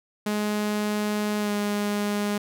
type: tone with pitch glide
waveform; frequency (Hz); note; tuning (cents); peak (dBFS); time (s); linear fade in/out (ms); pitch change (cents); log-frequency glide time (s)
sawtooth; 209.6 to 206.1; G#3 to G#3; +16 to -13; -20; 0.26-2.38; 5; -29; 1.39-1.51
effects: none